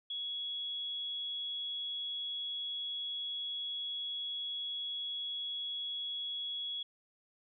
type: tone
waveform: sine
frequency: 3350 Hz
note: G#7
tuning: 14 cents sharp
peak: -36 dBFS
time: 0.1-6.83 s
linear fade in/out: 5 ms
effects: none